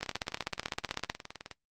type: two click trains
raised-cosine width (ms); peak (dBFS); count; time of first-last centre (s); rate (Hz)
0.2; -13 / -23; 18 / 30; 0.03-1.099 / 0.01-1.513; 15.9 / 19.3
effects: noise-tail reverb RT60 0.1 s tail -18 dB re dry + Opus 24 kbps